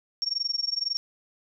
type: tone with amplitude modulation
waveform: sine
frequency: 5520 Hz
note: F8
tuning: 21 cents flat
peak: -22 dBFS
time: 0.22-0.97 s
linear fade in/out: 0 ms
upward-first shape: sine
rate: 21.9 Hz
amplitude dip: 95%
effects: none